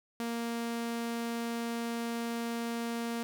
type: tone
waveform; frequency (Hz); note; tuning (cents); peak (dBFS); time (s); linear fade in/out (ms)
sawtooth; 233.1; A#3; 0; -29; 0.2-3.23; 0
effects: none